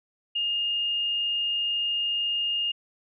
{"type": "tone", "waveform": "sine", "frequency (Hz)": 2833, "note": "F7", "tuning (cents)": 24, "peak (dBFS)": -24, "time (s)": [0.35, 2.72], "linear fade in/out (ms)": 10, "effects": []}